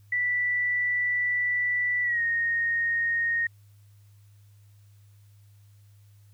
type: tone with pitch glide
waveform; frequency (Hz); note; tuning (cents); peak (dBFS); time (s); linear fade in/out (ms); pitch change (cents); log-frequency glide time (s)
sine; 1968 to 1858.6; B6 to A#6; -7 to -6; -23; 0.12-3.47; 5; -99; 2.03-2.22
effects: added 102 Hz sine -52 dBFS peak until 6.33 s + white hiss -68 dBFS RMS until 6.33 s